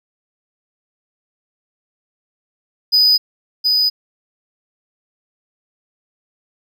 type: tone with echo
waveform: triangle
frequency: 4978 Hz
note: D#8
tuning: in tune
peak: -8 dBFS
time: 2.92-3.18 s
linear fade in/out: 20 ms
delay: 720 ms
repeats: 1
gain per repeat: -3 dB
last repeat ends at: 3.9 s
effects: none